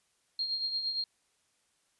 sine tone with tremolo, 4224 Hz, C8, 16 cents sharp, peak -28 dBFS, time 0.39-1.04 s, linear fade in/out 2 ms, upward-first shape triangle, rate 8.7 Hz, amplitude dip 60%, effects white hiss -73 dBFS RMS until 1.99 s + resampled to 24000 Hz

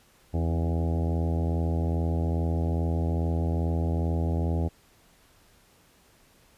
harmonic tone with a mistuned harmonic, 82.41 Hz, E2, in tune, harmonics 1 / 2 / 3 / 4 / 5 / 6 / 7 / 8 / 9 / 10, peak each -25 / -31 / -35 / -37 / -39 / -41 / -42 / -43 / -44 / -45 dBFS, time 0.33-4.69 s, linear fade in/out 20 ms, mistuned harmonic 3, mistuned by +48 cents, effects pink hiss -60 dBFS RMS until 6.57 s + resampled to 32000 Hz

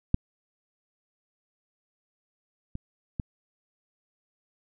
clicks, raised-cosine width 5 ms, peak -8 / -22 / -17 dBFS, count 3, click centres 0.144 / 2.754 / 3.198 s, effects none

